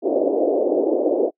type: band-pass noise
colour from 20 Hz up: pink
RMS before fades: -19 dBFS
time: 0.02-1.31 s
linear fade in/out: 50 ms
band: 300 to 640 Hz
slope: 48 dB/octave
effects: noise-tail reverb RT60 0.1 s tail -26 dB re dry